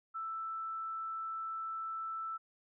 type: tone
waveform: sine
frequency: 1323 Hz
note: E6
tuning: 6 cents sharp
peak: -37 dBFS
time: 0.14-2.38 s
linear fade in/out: 20 ms
effects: none